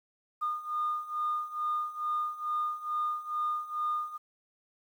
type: beating tone pair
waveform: sine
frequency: 1218 / 1220.3 Hz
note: D#6 / D#6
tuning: -37 / -34 cents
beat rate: 2.3 Hz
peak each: -34 / -31 dBFS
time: 0.41-4.18 s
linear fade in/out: 20 ms
effects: tanh soft clip ceiling -23 dBFS + 10-bit